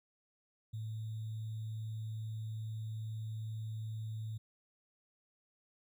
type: tone with sample-and-hold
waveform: sine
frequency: 109.7 Hz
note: A2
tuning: 5 cents flat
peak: -38 dBFS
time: 0.73-4.38 s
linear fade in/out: 10 ms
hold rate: 3675 Hz
effects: none